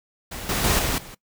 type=noise with level steps; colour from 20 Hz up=pink; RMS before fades=-34 / -24 / -20 / -24 / -41 dBFS; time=0.31-1.15 s; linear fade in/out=10 ms; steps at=0.49 / 0.64 / 0.79 / 0.98 s; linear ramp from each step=2 ms; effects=noise-tail reverb RT60 0.1 s tail -20 dB re dry